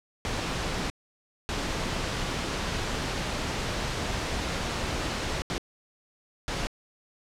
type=noise bursts at uneven times; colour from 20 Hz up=pink; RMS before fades=-30 dBFS; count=4; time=0.25-0.9 / 1.49-5.42 / 5.5-5.58 / 6.48-6.67 s; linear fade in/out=0 ms; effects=low-pass 6000 Hz 12 dB/octave